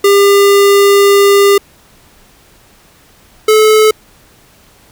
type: tone pair in turn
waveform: square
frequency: 400.8 / 432.4 Hz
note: G4 / A4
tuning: +38 / -30 cents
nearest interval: minor second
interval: 132 cents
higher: second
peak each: -5 dBFS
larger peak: neither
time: 0.04-1.58 / 3.48-3.91 s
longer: first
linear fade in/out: 5 ms
effects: pink hiss -45 dBFS RMS until 4.91 s